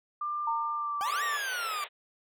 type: tone with pitch glide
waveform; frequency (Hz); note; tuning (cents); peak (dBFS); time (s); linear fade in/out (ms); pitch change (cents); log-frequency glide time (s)
sine; 1192 to 1166.8; D6 to D6; +25 to -12; -30; 0.21-1.37; 5; -37; 0.75-0.96
type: tone with exponential decay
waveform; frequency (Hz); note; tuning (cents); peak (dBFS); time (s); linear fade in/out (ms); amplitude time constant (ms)
sine; 915; A#5; -32; -27; 0.47-1.44; 5; 210
type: exponential two-way sweep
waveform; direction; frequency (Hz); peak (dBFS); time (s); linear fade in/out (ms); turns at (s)
40% pulse; up then down; 754 to 1912 to 1156; -31; 1.01-1.84; 0; 1.23
type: band-pass noise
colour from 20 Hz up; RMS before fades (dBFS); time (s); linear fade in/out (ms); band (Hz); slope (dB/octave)
white; -41; 1.04-1.89; 50; 400 to 3700; 96
effects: none